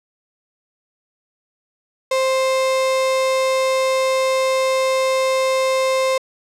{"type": "tone", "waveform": "35% pulse", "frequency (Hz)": 525, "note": "C5", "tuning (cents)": 6, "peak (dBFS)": -14, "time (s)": [2.11, 6.18], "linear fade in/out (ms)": 5, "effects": ["low-pass 9000 Hz 12 dB/octave"]}